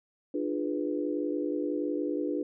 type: chord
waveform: sine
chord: D diminished seventh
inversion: none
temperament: equal with one note detuned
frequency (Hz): 298.5 / 349.2 / 415.3 / 493.9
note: D4 / F4 / Ab4 / Cb5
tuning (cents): +28 / 0 / 0 / 0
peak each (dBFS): -31 / -34 / -36 / -36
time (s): 0.34-2.43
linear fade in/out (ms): 5
effects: none